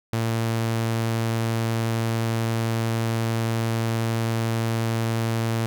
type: tone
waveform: sawtooth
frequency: 113.9 Hz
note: A#2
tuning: 40 cents flat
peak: -18 dBFS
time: 0.13-5.66 s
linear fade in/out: 0 ms
effects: none